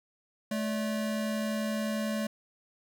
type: tone pair together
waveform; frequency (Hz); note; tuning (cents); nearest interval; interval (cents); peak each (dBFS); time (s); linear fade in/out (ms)
square; 216.1 / 577; A3 / D5; -31 / -31; octave + perfect fourth; 1700; -31 / -37; 0.51-2.27; 5
effects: none